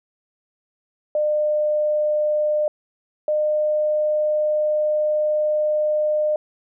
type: tone pair in turn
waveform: sine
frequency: 603 / 606.8 Hz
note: D5 / D#5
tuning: +46 / -44 cents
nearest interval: unison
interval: 10 cents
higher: second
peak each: -17 dBFS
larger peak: neither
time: 1.15-2.68 / 3.28-6.36 s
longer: second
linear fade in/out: 2 ms
effects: none